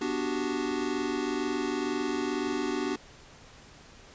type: chord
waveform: square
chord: G major seventh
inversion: first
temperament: equal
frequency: 246.9 / 293.7 / 370 / 392 Hz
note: B3 / D4 / F#4 / G4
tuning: 0 / 0 / 0 / 0 cents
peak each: -36 / -33 / -34 / -37 dBFS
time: 0.01-2.96 s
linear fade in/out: 5 ms
effects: pink hiss -52 dBFS RMS until 4.14 s + resampled to 16000 Hz